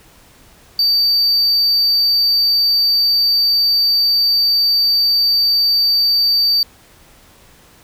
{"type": "tone", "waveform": "triangle", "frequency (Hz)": 4619, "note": "D8", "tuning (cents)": -30, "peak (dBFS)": -10, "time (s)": [0.79, 6.63], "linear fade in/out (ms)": 2, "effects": ["pink hiss -47 dBFS RMS until 7.83 s"]}